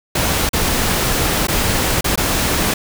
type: noise with dropouts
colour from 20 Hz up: pink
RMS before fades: -17 dBFS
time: 0.15-2.74 s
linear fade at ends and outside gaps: 5 ms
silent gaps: 0.492-0.532 / 1.471-1.483 / 2.01-2.043 / 2.158-2.175 s
effects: none